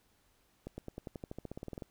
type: accelerating click train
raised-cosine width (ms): 2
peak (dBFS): -28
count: 17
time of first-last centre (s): 0.67-1.822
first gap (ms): 110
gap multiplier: 0.94
effects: pink hiss -71 dBFS RMS until 1.9 s